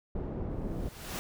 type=low-pass noise; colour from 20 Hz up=pink; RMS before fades=-35 dBFS; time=0.15-0.89 s; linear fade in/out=5 ms; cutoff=460 Hz; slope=12 dB/octave
type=noise with exponential growth; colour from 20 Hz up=pink; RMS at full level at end=-35 dBFS; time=0.5-1.19 s; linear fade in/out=0 ms; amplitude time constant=150 ms
effects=none